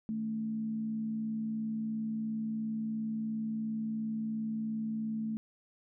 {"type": "tone with frequency modulation", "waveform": "sine", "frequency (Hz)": 220, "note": "A3", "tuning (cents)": 0, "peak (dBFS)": -32, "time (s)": [0.09, 5.37], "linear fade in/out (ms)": 0, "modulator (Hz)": 62.9, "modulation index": 0.28, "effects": []}